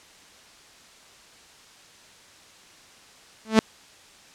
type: tone with exponential growth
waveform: sawtooth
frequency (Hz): 220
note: A3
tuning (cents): 0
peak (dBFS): -6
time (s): 3.45-3.59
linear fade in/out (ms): 0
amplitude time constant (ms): 30
effects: white hiss -51 dBFS RMS until 4.34 s + low-pass 7000 Hz 12 dB/octave